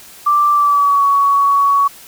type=tone with pitch glide; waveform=sine; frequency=1174.7 to 1122.3 Hz; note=D6 to C#6; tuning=0 to +21 cents; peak=-9 dBFS; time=0.26-1.88 s; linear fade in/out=10 ms; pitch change=-79 cents; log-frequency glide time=0.52-1.02 s; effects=white hiss -39 dBFS RMS until 2.07 s